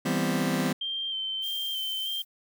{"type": "chord", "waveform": "sawtooth", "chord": "C major seventh", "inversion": "first", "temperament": "just", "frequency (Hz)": [163.52, 196.22, 245.3, 261.6], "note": ["E3", "G3", "B3", "C4"], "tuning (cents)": [-14, 2, -12, 0], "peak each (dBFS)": -26, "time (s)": [0.05, 0.73], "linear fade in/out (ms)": 10}
{"type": "tone with vibrato", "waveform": "sine", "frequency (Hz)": 3136, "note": "G7", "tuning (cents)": 0, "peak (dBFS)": -29, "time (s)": [0.81, 2.22], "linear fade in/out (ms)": 5, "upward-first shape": "square", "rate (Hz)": 1.6, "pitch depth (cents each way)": 20}
{"type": "noise", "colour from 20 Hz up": "violet", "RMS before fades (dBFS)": -41, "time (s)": [1.41, 2.25], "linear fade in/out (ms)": 50}
{"effects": []}